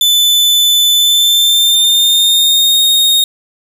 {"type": "tone with pitch glide", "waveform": "40% pulse", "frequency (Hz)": [3510, 3714], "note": ["A7", "A#7"], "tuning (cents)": [-5, -7], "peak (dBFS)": -6, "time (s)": [0.01, 3.24], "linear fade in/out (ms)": 2, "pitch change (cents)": 98, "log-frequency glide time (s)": [0.97, 2.81], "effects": []}